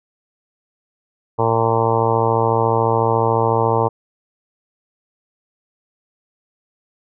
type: harmonic tone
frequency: 114 Hz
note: A#2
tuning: 38 cents flat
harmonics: 1 / 2 / 3 / 4 / 5 / 6 / 7 / 8 / 9 / 10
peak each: -21 / -29 / -26 / -19 / -24 / -27 / -23 / -21 / -24 / -30 dBFS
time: 1.38-3.89 s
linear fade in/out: 20 ms
effects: none